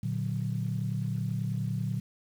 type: chord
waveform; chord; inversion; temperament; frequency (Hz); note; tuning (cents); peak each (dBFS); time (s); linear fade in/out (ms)
sine; Bb augmented; none; equal; 116.54 / 146.83 / 185; Bb2 / D3 / F#3; 0 / 0 / 0; -31 / -33 / -34; 0.03-2; 5
effects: tanh soft clip ceiling -19 dBFS + 9-bit